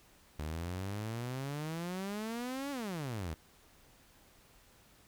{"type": "exponential two-way sweep", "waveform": "sawtooth", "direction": "up then down", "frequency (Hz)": [74, 287.8, 74], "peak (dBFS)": -33, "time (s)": [0.39, 3.34], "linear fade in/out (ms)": 0, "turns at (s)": 2.71, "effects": ["pink hiss -63 dBFS RMS until 5.07 s"]}